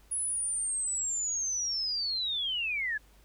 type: linear sweep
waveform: sine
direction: down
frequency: 10390 to 1656 Hz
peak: -29 dBFS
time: 0.11-2.98 s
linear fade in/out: 10 ms
effects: added 50 Hz sine -57 dBFS peak until 3.24 s + pink hiss -63 dBFS RMS until 3.24 s